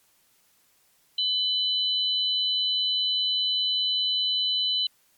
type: tone pair together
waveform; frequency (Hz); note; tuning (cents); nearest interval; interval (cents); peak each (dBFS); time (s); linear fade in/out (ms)
sine; 3000 / 4005; F#7 / B7; +23 / +23; perfect fourth; 500; -25; 1.18-4.87; 5
effects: white hiss -64 dBFS RMS until 5.17 s + MP3 96 kbps

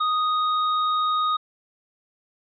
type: tone with tanh clipping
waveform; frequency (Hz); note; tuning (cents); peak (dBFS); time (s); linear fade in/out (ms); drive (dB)
sine; 1244.5; D#6; 0; -22; 0-1.37; 10; 16
effects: resampled to 11025 Hz

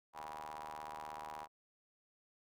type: ring-modulated tone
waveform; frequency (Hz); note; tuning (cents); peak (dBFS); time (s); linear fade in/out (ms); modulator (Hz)
sawtooth; 76.5; D#2; -29; -38; 0.13-1.48; 50; 890
effects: none

